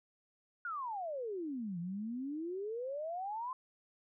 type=exponential two-way sweep; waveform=sine; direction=down then up; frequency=1467 to 166.9 to 1051 Hz; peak=-37 dBFS; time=0.65-3.53 s; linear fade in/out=2 ms; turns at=1.79 s; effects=none